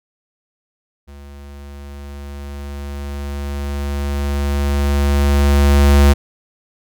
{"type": "tone with level ramp", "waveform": "square", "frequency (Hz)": 70.9, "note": "C#2", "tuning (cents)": 40, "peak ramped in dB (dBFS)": [-36, -7], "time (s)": [1.07, 6.14], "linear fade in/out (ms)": 20, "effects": []}